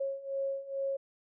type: beating tone pair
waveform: sine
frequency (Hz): 545 / 547.3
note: C#5 / C#5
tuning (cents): -29 / -22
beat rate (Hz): 2.3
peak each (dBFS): -37 / -34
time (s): 0-0.97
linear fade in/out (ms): 10
effects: none